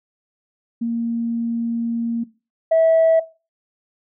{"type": "tone pair in turn", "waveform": "sine", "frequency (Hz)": [232.3, 650.8], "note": ["A#3", "E5"], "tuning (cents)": [-6, -22], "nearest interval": "octave + tritone", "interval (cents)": 1784, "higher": "second", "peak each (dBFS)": [-19, -10], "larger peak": "second", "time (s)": [[0.81, 2.24], [2.71, 3.2]], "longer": "first", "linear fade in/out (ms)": 10, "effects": ["noise-tail reverb RT60 0.3 s tail -18 dB re dry", "tanh soft clip ceiling -9 dBFS"]}